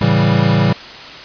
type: chord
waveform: square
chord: A dominant seventh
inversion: none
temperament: equal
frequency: 110 / 138.59 / 164.81 / 196 Hz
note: A2 / C#3 / E3 / G3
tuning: 0 / 0 / 0 / 0 cents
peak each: -17 dBFS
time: 0.01-0.73 s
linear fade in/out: 5 ms
effects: white hiss -32 dBFS RMS until 1.24 s + resampled to 11025 Hz